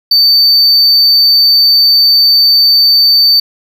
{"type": "tone", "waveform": "triangle", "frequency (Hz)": 4570, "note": "D8", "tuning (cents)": -48, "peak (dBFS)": -3, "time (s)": [0.11, 3.4], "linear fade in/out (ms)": 5, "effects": []}